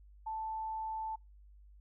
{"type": "tone", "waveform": "sine", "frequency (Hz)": 880, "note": "A5", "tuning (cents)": 0, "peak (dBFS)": -36, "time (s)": [0.26, 1.16], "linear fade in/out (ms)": 10, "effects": ["noise-tail reverb RT60 0.2 s tail -26 dB re dry", "added 50 Hz sine -55 dBFS peak until 1.8 s"]}